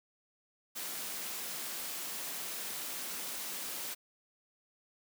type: high-pass noise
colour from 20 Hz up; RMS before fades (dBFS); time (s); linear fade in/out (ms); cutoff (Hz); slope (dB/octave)
white; -40; 0.75-3.95; 20; 150; 48
effects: none